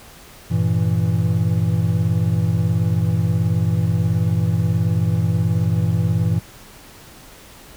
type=chord; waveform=triangle; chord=E diminished; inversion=first; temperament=equal; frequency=98 / 116.54 / 164.81 Hz; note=G2 / Bb2 / E3; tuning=0 / 0 / 0 cents; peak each=-18 dBFS; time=0.5-6.4 s; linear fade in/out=20 ms; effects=pink hiss -43 dBFS RMS until 7.76 s